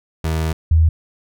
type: tone pair in turn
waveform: 30% pulse / sine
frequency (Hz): 80 / 80.46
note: D#2 / E2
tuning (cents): +49 / -41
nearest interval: unison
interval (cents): 10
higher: second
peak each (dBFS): -15 / -9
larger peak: second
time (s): 0.24-0.53 / 0.71-0.89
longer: first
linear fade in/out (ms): 5
effects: none